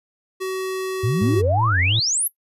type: tone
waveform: square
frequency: 377.1 Hz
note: F#4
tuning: 33 cents sharp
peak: -24 dBFS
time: 0.4-1.42 s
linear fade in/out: 20 ms
type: exponential sweep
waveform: sine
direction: up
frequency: 100 to 12000 Hz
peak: -18 dBFS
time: 1.03-2.28 s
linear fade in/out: 10 ms
type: tone with vibrato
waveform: triangle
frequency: 100 Hz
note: G2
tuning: 35 cents sharp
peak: -17 dBFS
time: 1.21-2 s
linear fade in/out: 10 ms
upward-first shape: sine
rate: 2.9 Hz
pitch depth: 220 cents each way
effects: noise-tail reverb RT60 0.1 s tail -19 dB re dry + resampled to 32000 Hz